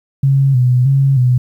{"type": "tone with vibrato", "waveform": "sine", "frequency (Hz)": 130.81, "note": "C3", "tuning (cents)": 0, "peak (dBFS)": -8, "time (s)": [0.23, 1.38], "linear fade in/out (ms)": 5, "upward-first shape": "square", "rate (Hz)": 1.6, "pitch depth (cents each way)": 77, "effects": ["8-bit"]}